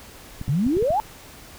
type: clicks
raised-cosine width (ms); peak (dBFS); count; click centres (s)
5; -18; 6; 0.414 / 0.481 / 0.666 / 0.769 / 0.825 / 0.905
type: exponential sweep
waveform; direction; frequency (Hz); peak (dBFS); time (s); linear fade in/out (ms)
sine; up; 128.6 to 898; -18; 0.49-1; 0
effects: pink hiss -44 dBFS RMS until 1.58 s